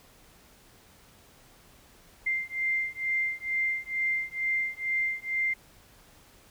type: beating tone pair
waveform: sine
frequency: 2093 / 2095.2 Hz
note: C7 / C7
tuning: 0 / +2 cents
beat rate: 2.2 Hz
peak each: -30 dBFS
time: 2.26-5.54 s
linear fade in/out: 10 ms
effects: pink hiss -57 dBFS RMS until 6.5 s